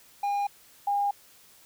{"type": "tone pair in turn", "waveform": ["triangle", "sine"], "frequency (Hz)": [810, 810], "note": ["G#5", "G#5"], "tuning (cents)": [-43, -43], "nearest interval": "unison", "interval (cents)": 0, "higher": "neither", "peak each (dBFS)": -23, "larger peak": "neither", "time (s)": [[0.23, 0.47], [0.87, 1.11]], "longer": "neither", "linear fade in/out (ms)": 5, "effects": ["white hiss -56 dBFS RMS until 1.65 s"]}